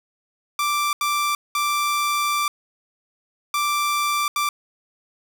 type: tone bursts at uneven times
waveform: sawtooth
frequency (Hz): 1174.7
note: D6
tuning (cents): 0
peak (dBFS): -16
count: 5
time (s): 0.59-0.93 / 1.01-1.35 / 1.55-2.48 / 3.54-4.28 / 4.36-4.49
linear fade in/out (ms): 2
effects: none